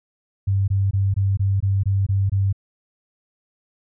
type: tone bursts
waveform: sine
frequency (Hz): 98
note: G2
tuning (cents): 0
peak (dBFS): -16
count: 9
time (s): 0.47-2.528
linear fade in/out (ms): 10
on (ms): 210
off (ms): 21
effects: none